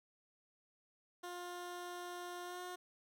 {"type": "tone with pitch glide", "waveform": "15% pulse", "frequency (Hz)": [354, 360], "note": ["F4", "F#4"], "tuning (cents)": [23, -47], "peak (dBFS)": -38, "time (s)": [1.23, 2.76], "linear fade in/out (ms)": 10, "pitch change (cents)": 30, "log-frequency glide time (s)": [2.44, 2.61], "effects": []}